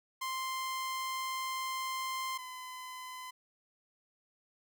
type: tone pair in turn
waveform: sawtooth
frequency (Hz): 1046.5 / 1017.9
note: C6 / C6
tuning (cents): 0 / -48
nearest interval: unison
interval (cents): 48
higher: first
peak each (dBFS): -31 / -39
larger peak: first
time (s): 0.21-2.38 / 2.38-3.31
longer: first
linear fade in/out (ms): 10
effects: none